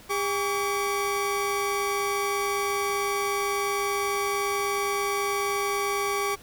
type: tone pair together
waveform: 30% pulse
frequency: 402.8 / 1139.3 Hz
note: G4 / C#6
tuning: +47 / +47 cents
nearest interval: octave + tritone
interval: 1800 cents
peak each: -25 dBFS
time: 0.09-6.36 s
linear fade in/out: 20 ms
effects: pink hiss -50 dBFS RMS until 6.42 s